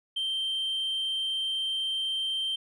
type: tone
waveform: sine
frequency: 3136 Hz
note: G7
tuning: in tune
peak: -25 dBFS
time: 0.16-2.56 s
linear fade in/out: 10 ms
effects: tanh soft clip ceiling -26 dBFS